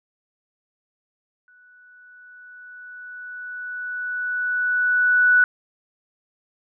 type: tone with exponential growth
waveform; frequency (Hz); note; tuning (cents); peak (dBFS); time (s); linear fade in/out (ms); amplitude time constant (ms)
sine; 1480; F#6; 0; -11; 1.48-5.44; 1; 860
effects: none